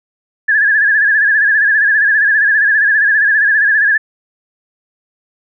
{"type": "tone with vibrato", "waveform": "sine", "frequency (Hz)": 1690, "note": "G#6", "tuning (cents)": 30, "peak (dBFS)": -8, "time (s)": [0.48, 3.98], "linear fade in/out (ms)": 10, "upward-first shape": "sine", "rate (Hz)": 15, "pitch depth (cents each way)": 81, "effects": []}